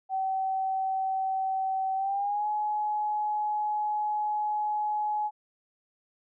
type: tone with pitch glide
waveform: sine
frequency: 765 to 843.9 Hz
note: G5 to G#5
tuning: -42 to +27 cents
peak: -26 dBFS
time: 0.09-5.31 s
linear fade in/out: 50 ms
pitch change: +169 cents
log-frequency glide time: 1.95-2.47 s
effects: none